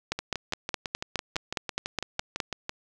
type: two click trains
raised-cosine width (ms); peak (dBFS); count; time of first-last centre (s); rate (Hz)
0.2; -10 / -14; 12 / 16; 0.12-2.402 / 0.19-2.694; 4.82 / 5.99
effects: none